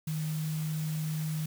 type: tone in noise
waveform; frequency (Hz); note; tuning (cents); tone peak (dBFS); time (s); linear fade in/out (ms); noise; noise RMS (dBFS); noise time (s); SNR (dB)
sine; 155.56; D#3; 0; -30; 0.07-1.46; 5; white; -45; 0.07-1.46; +12
effects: none